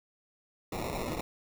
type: noise with sample-and-hold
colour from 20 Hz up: white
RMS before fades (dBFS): -35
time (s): 0.72-1.21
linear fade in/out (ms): 5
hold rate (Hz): 1575
effects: none